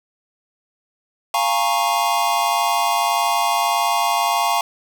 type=chord; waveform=square; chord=Bb minor seventh; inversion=second; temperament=equal with one note detuned; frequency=698.5 / 830.6 / 932.3 / 1099.8 Hz; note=F5 / Ab5 / Bb5 / Db6; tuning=0 / 0 / 0 / -14 cents; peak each=-23 dBFS; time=1.34-4.61 s; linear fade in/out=2 ms; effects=none